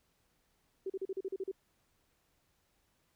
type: tone bursts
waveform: sine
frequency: 383.6 Hz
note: G4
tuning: 37 cents flat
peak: -34 dBFS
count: 9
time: 0.86-1.515 s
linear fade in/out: 5 ms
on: 39 ms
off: 38 ms
effects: pink hiss -75 dBFS RMS until 3.15 s